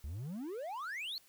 triangle exponential sweep, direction up, 65.41 to 4479 Hz, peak -37 dBFS, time 0.04-1.18 s, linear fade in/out 0 ms, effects white hiss -65 dBFS RMS until 1.28 s

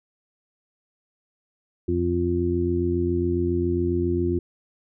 harmonic tone, 87.31 Hz, F2, in tune, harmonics 1 / 2 / 3 / 4, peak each -26 / -31 / -28 / -23 dBFS, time 1.88-4.39 s, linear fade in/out 5 ms, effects none

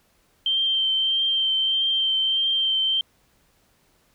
sine tone with vibrato, 3136 Hz, G7, in tune, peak -19 dBFS, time 0.46-3.01 s, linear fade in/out 2 ms, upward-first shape triangle, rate 1.6 Hz, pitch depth 18 cents each way, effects pink hiss -63 dBFS RMS until 4.14 s

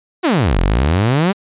sawtooth exponential two-way sweep, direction down then up, 390 to 40.44 to 206.2 Hz, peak -8 dBFS, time 0.23-1.33 s, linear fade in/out 20 ms, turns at 0.59 s, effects resampled to 8000 Hz

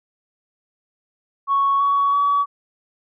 sine tone with pitch steps, 1108.7 / 1122.9 / 1137.2 Hz, C#6 / C#6 / C#6, 0 / +22 / +44 cents, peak -14 dBFS, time 1.47-2.46 s, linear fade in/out 50 ms, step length 330 ms, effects tanh soft clip ceiling -10 dBFS

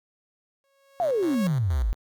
sawtooth tone with exponential growth, 550 Hz, C#5, 14 cents flat, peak -25 dBFS, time 0.64-1.47 s, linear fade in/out 0 ms, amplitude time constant 180 ms
5% pulse tone with tremolo, 130.2 Hz, C3, 8 cents flat, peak -28 dBFS, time 0.99-1.95 s, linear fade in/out 50 ms, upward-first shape square, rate 4.2 Hz, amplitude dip 75%
sine exponential sweep, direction down, 740 to 43.88 Hz, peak -21 dBFS, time 1-1.93 s, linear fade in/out 0 ms
effects none

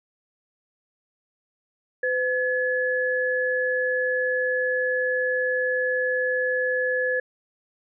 sine tone pair together, 507 / 1705.3 Hz, B4 / G#6, +45 / +45 cents, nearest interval octave + major sixth, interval 2100 cents, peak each -24 dBFS, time 2.03-7.2 s, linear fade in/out 5 ms, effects none

